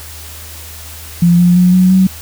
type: tone with pitch steps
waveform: sine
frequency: 172.8 / 176.53 / 180.35 / 184.24 / 188.22 Hz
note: F3 / F3 / F#3 / F#3 / F#3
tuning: -18 / +19 / -44 / -7 / +30 cents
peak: -5 dBFS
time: 1.22-2.07 s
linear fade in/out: 5 ms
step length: 170 ms
effects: added 79 Hz sine -32 dBFS peak until 2.21 s + white hiss -32 dBFS RMS until 2.21 s